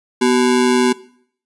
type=ring-modulated tone; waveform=square; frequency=312.4 Hz; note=D#4; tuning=7 cents sharp; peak=-9 dBFS; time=0.21-0.93 s; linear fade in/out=10 ms; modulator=65.9 Hz; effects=noise-tail reverb RT60 0.6 s tail -20 dB re dry + resampled to 24000 Hz